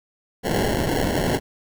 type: noise with sample-and-hold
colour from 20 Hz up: white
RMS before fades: -22 dBFS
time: 0.43-1.4 s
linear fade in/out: 50 ms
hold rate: 1225 Hz
effects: none

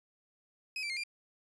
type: tone with pitch steps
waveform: 30% pulse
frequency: 2533 / 2340 / 2130 / 2388 Hz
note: D#7 / D7 / C7 / D7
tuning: +30 / -7 / +30 / +28 cents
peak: -32 dBFS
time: 0.76-1.036 s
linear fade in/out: 2 ms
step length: 69 ms
effects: resampled to 22050 Hz

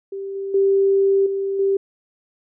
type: tone with level steps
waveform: sine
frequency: 392 Hz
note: G4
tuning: in tune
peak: -26 / -24 / -13 / -20 / -15 dBFS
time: 0.12-1.77 s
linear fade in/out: 5 ms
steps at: 0.35 / 0.54 / 1.26 / 1.59 s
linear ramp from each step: 5 ms
effects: none

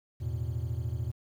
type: chord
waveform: triangle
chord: E suspended fourth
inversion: none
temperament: equal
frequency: 82.41 / 110 / 123.47 Hz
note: E2 / A2 / B2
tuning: 0 / 0 / 0 cents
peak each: -33 dBFS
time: 0.2-1.12 s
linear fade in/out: 20 ms
effects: 10-bit

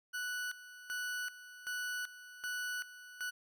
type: tone with tremolo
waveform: 40% pulse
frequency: 1480 Hz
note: F#6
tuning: in tune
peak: -36 dBFS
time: 0.13-3.31 s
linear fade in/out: 20 ms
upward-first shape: square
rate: 1.3 Hz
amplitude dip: 80%
effects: none

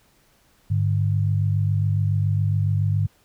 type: tone pair together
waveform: sine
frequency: 101.7 / 148.88 Hz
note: G#2 / D3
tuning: -36 / +24 cents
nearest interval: perfect fifth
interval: 660 cents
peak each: -19 / -24 dBFS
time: 0.7-3.07 s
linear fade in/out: 10 ms
effects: pink hiss -60 dBFS RMS until 3.24 s

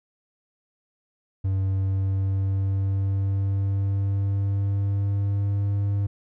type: tone with pitch glide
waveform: triangle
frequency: 96 to 100.54 Hz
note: G2 to G2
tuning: -36 to +44 cents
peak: -19 dBFS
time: 1.44-6.07 s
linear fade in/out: 10 ms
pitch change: +80 cents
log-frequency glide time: 1.63-5.74 s
effects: none

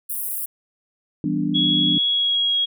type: high-pass noise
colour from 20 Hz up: pink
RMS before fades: -27 dBFS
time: 0.09-0.46 s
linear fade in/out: 10 ms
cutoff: 9800 Hz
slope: 48 dB/octave
type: chord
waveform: sine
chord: E minor seventh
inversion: none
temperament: equal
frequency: 164.81 / 196 / 246.9 / 293.7 Hz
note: E3 / G3 / B3 / D4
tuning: 0 / 0 / 0 / 0 cents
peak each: -26 / -26 / -26 / -23 dBFS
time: 1.24-1.98 s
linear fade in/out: 2 ms
type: tone with pitch glide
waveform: sine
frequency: 3341 to 3299 Hz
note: G#7 to G#7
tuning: +10 to -12 cents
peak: -17 dBFS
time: 1.54-2.66 s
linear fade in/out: 20 ms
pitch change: -22 cents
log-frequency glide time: 2.07-2.4 s
effects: none

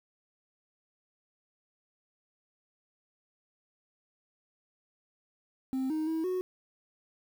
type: tone with pitch steps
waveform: sine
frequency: 262.8 / 312.4 / 321.5 / 367.8 Hz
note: C4 / D#4 / E4 / F#4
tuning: +8 / +7 / -43 / -10 cents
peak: -26 dBFS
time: 5.73-6.41 s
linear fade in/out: 0 ms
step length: 170 ms
effects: tanh soft clip ceiling -28 dBFS + 9-bit

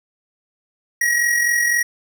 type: tone with amplitude modulation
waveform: square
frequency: 1903 Hz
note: A#6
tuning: 35 cents sharp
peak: -14 dBFS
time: 1.01-1.83 s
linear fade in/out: 5 ms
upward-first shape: sine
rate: 43.9 Hz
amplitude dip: 45%
effects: none

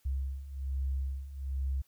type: beating tone pair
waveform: sine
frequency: 66.5 / 67.7 Hz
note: C2 / C#2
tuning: +29 / -40 cents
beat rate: 1.2 Hz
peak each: -37 / -33 dBFS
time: 0.05-1.82 s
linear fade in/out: 10 ms
effects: white hiss -70 dBFS RMS until 1.87 s

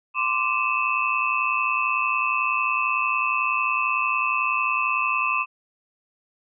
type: tone cluster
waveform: sine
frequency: 1037 / 1173 / 2547 / 2658 Hz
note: C6 / D6 / D#7 / E7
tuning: -16 / -2 / +40 / +14 cents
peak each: -26 dBFS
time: 0.14-5.46 s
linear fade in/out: 50 ms
effects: none

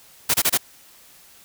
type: noise bursts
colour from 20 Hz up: white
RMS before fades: -18 dBFS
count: 4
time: 0.29-0.576 s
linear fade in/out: 10 ms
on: 52 ms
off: 26 ms
effects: white hiss -50 dBFS RMS until 1.44 s

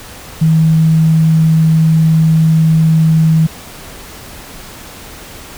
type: tone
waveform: sine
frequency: 159.9 Hz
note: D#3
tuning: 48 cents sharp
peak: -6 dBFS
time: 0.41-3.47 s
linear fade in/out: 10 ms
effects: pink hiss -32 dBFS RMS until 5.57 s

